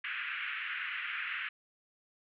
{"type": "band-pass noise", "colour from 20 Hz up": "pink", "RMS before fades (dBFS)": -38, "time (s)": [0.04, 1.49], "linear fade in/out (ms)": 5, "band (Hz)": [1400, 2800], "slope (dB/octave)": 48, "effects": []}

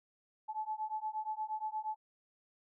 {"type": "beating tone pair", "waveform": "sine", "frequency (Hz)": [860, 868.5], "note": ["A5", "A5"], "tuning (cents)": [-40, -23], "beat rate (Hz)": 8.5, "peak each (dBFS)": [-39, -39], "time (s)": [0.48, 1.96], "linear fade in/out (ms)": 20, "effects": []}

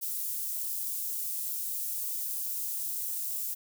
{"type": "high-pass noise", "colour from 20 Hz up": "white", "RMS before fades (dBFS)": -34, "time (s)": [0.01, 3.55], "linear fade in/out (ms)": 20, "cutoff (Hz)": 10000, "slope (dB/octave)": 12, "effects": []}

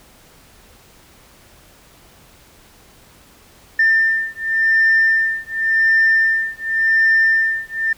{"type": "beating tone pair", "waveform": "sine", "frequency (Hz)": [1794, 1794.9], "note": ["A6", "A6"], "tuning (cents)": [33, 34], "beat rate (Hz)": 0.9, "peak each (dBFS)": -15, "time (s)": [3.79, 7.93], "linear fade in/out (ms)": 5, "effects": ["tanh soft clip ceiling -7 dBFS", "pink hiss -48 dBFS RMS until 7.97 s"]}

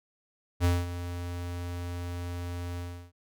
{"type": "tone with ADSR envelope", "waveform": "square", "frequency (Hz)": 87.7, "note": "F2", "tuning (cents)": 8, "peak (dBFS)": -21, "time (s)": [0.6, 3.12], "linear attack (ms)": 46, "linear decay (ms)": 210, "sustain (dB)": -13, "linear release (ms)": 340, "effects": []}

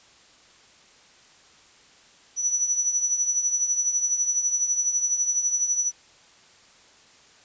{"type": "tone with tremolo", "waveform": "sine", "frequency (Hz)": 5920, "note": "F#8", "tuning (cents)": 0, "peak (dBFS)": -18, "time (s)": [2.36, 5.92], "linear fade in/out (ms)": 50, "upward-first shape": "triangle", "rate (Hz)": 12, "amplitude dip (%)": 70, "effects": ["white hiss -54 dBFS RMS until 7.44 s", "resampled to 16000 Hz"]}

